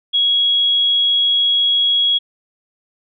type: tone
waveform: sine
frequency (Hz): 3322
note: G#7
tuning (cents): 0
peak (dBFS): -12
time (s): 0.13-2.19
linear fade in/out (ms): 20
effects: none